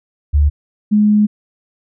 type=tone pair in turn; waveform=sine; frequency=73.1 / 209.9 Hz; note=D2 / G#3; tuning=-7 / +19 cents; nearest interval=octave + tritone; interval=1826 cents; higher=second; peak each=-8 dBFS; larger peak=neither; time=0.33-0.5 / 0.91-1.27 s; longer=second; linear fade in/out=20 ms; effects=none